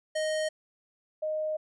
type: tone pair in turn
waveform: square / sine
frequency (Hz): 622.3 / 619.5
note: D#5 / D#5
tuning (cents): 0 / -8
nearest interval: unison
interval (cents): 8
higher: first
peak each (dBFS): -28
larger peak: neither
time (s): 0.15-0.49 / 1.22-1.57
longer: second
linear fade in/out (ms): 10
effects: resampled to 24000 Hz